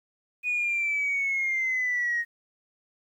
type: linear sweep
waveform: sine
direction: down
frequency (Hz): 2482 to 1864.7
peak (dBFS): -23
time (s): 0.43-2.25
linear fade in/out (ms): 50
effects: tanh soft clip ceiling -20 dBFS + 10-bit